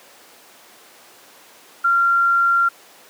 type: tone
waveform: sine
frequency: 1380 Hz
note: F6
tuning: 21 cents flat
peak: -13 dBFS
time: 1.84-2.69 s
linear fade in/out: 10 ms
effects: pink hiss -46 dBFS RMS until 3.09 s + high-pass 400 Hz 12 dB/octave